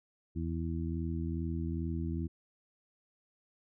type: harmonic tone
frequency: 82.41 Hz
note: E2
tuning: in tune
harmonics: 1 / 2 / 3 / 4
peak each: -35 / -38 / -40 / -41 dBFS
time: 0.35-2.28 s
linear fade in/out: 20 ms
effects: none